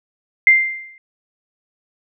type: tone with exponential decay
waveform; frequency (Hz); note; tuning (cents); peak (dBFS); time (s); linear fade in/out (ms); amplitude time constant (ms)
sine; 2093; C7; 0; -4; 0.47-0.98; 1; 110
effects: none